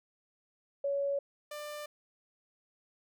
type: tone pair in turn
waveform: sine / sawtooth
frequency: 561 / 594.5 Hz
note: C#5 / D5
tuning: +21 / +21 cents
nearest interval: minor second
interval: 100 cents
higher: second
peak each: -29 / -36 dBFS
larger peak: first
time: 0.84-1.19 / 1.51-1.86 s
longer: neither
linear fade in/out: 5 ms
effects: none